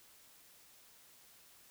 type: silence
effects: white hiss -62 dBFS RMS until 1.7 s